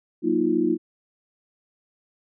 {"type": "tone cluster", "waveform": "sine", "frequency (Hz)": [186.2, 237.7, 314.6, 349.5], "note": ["F#3", "A#3", "D#4", "F4"], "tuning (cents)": [11, 34, 19, 1], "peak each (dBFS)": [-31, -26, -22, -23], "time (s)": [0.22, 0.78], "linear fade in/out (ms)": 50, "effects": []}